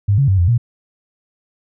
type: tone with pitch steps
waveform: sine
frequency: 101.1 / 138.6 / 96.2 / 87 / 118.6 Hz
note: G#2 / C#3 / G2 / F2 / A#2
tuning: -46 / 0 / -32 / -6 / +30 cents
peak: -10 dBFS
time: 0.08-0.58 s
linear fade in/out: 10 ms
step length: 100 ms
effects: none